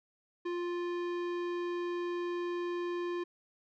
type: tone with tanh clipping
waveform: sine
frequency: 350 Hz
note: F4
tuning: 4 cents sharp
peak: -35 dBFS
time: 0.45-3.24 s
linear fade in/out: 10 ms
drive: 17 dB
effects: none